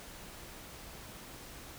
silence, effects pink hiss -49 dBFS RMS until 1.78 s

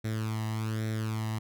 sawtooth tone with flanger, 109.9 Hz, A2, 2 cents flat, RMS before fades -32 dBFS, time 0.04-1.39 s, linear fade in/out 10 ms, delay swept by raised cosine 0.52 to 1.03 ms, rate 1.2 Hz, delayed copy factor +0.7, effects none

